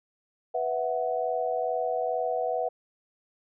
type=chord; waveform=sine; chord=B suspended fourth; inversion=none; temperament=just; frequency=493.9 / 658.5 / 740.8 Hz; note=B4 / E5 / F#5; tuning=0 / -2 / +2 cents; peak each=-30 dBFS; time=0.54-2.69 s; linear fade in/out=10 ms; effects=none